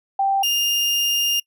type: tone pair in turn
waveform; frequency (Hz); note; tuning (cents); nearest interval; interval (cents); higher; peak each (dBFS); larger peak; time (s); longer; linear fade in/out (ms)
sine / 35% pulse; 784 / 2817; G5 / F7; 0 / +14; octave + minor seventh; 2214; second; -16; neither; 0.19-0.43 / 0.43-1.4; second; 5
effects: noise-tail reverb RT60 0.1 s tail -26 dB re dry